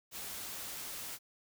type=noise; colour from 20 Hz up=white; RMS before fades=-43 dBFS; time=0.11-1.19 s; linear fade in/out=50 ms; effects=none